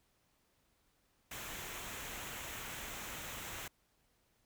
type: noise with comb filter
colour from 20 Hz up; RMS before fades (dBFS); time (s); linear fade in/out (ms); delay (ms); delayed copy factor
pink; -45; 1.31-3.68; 5; 0.21; -0.5
effects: pink hiss -75 dBFS RMS until 4.45 s